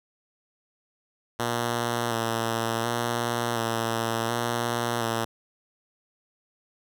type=tone with vibrato; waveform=5% pulse; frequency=116.54 Hz; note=A#2; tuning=in tune; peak=-14 dBFS; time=1.39-5.25 s; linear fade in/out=10 ms; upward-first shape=square; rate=0.69 Hz; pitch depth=29 cents each way; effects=none